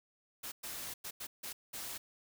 white noise bursts at uneven times, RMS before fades -43 dBFS, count 6, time 0.43-0.52 / 0.63-0.94 / 1.04-1.11 / 1.2-1.27 / 1.43-1.53 / 1.73-1.98 s, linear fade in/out 10 ms, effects none

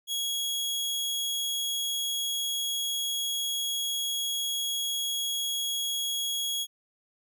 sawtooth tone, 3322 Hz, G#7, in tune, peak -25 dBFS, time 0.07-6.67 s, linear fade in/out 50 ms, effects none

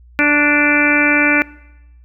harmonic tone with a mistuned harmonic, 293.7 Hz, D4, in tune, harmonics 1 / 2 / 3 / 4 / 5 / 6 / 7 / 8 / 9, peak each -16 / -22 / -26 / -26 / -17 / -20 / -21 / -16 / -26 dBFS, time 0.19-1.42 s, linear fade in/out 0 ms, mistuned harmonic 4, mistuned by -22 cents, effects noise-tail reverb RT60 0.9 s tail -21 dB re dry + added 60 Hz sine -41 dBFS peak until 2.04 s

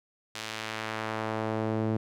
sawtooth tone with band-pass filter sweep, 110 Hz, A2, in tune, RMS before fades -32 dBFS, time 0.35-1.97 s, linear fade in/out 5 ms, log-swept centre 4300 to 290 Hz, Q 0.75, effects none

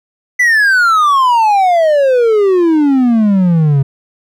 triangle exponential sweep, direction down, 2011 to 133.7 Hz, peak -5 dBFS, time 0.39-3.83 s, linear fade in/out 10 ms, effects none

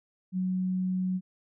sine tone, 185 Hz, F#3, in tune, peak -26 dBFS, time 0.32-1.21 s, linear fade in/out 50 ms, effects none

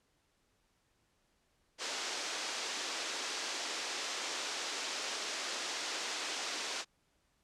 white band-pass noise, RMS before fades -39 dBFS, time 1.78-6.85 s, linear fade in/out 50 ms, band 290 to 6600 Hz, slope 24 dB/octave, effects pink hiss -75 dBFS RMS until 7.43 s + low-pass 10000 Hz 12 dB/octave

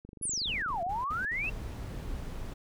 click train, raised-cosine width 3 ms, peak -34 dBFS, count 21, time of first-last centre 0.05-0.866 s, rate 24.5 Hz
sine exponential two-way sweep, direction down then up, 11070 to 664 to 2757 Hz, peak -30 dBFS, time 0.22-1.5 s, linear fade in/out 10 ms, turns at 0.82 s
brown noise bursts, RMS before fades -42 dBFS, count 5, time 0.47-1.464 s, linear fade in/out 2 ms, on 150 ms, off 61 ms
brown noise, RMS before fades -38 dBFS, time 1.43-2.54 s, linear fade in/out 10 ms
effects none

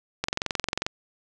click train, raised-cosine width 0.2 ms, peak -8 dBFS, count 15, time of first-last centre 0.24-0.865 s, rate 22.4 Hz, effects resampled to 24000 Hz + 8-bit

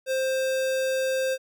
square tone, 525 Hz, C5, 6 cents sharp, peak -24 dBFS, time 0.06-1.38 s, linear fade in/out 50 ms, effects none

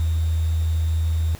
sine tone with sample-and-hold, 80.9 Hz, E2, 32 cents flat, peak -18 dBFS, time 0-1.35 s, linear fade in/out 0 ms, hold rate 3675 Hz, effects pink hiss -44 dBFS RMS until 1.39 s

